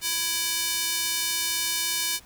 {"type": "tone with high-pass filter", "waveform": "square", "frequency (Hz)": 331.8, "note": "E4", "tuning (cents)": 11, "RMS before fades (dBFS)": -27, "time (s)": [0.01, 2.2], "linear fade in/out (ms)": 50, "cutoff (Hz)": 3400, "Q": 0.7, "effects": ["pink hiss -53 dBFS RMS until 2.25 s"]}